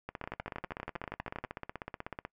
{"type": "two click trains", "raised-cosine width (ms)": 0.5, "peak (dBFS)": [-23, -22], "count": [36, 16], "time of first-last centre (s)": [[0.09, 2.25], [0.24, 1.44]], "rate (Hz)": [16.2, 12.5], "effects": ["noise-tail reverb RT60 0.1 s tail -23 dB re dry"]}